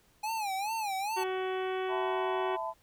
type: tone with vibrato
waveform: square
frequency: 829 Hz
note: G#5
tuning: 3 cents flat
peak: -32 dBFS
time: 0.23-1.24 s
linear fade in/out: 10 ms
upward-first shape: sine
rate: 2.4 Hz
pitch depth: 150 cents each way
type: harmonic tone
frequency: 374.9 Hz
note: F#4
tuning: 23 cents sharp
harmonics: 1 / 2 / 3 / 4 / 5 / 6 / 7 / 8 / 9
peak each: -32 / -38 / -42 / -44 / -46 / -48 / -49 / -50 / -51 dBFS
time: 1.16-2.57 s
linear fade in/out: 20 ms
type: chord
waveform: sine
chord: E suspended fourth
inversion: none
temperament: equal with one note detuned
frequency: 659.3 / 880 / 1012 Hz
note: E5 / A5 / B5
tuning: 0 / 0 / +42 cents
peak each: -37 dBFS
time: 1.88-2.74 s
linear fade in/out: 50 ms
effects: pink hiss -66 dBFS RMS until 2.82 s